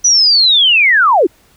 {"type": "linear sweep", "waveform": "sine", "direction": "down", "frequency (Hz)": [5980, 290.2], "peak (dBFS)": -6, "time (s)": [0.04, 1.27], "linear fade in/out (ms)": 10, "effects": ["pink hiss -50 dBFS RMS until 1.56 s"]}